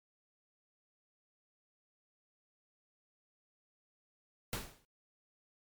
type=noise with exponential decay; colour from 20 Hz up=pink; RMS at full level=-35 dBFS; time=4.53-4.85 s; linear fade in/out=0 ms; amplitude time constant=69 ms; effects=MP3 96 kbps